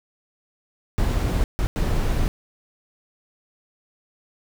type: noise bursts at uneven times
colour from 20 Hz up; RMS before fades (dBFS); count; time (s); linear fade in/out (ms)
brown; -21; 3; 0.98-1.44 / 1.59-1.67 / 1.76-2.28; 0
effects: none